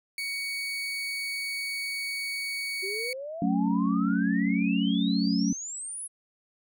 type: tone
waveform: 30% pulse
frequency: 2238 Hz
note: C#7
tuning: 16 cents sharp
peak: -28 dBFS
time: 0.18-3.13 s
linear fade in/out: 2 ms
type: exponential sweep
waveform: sine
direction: up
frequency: 372.3 to 10800 Hz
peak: -34 dBFS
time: 2.82-6.08 s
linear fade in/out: 20 ms
type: chord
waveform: sine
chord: F# minor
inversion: none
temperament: equal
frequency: 185 / 220 / 277.2 Hz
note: F#3 / A3 / C#4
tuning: 0 / 0 / 0 cents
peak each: -27 dBFS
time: 3.42-5.53 s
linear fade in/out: 2 ms
effects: none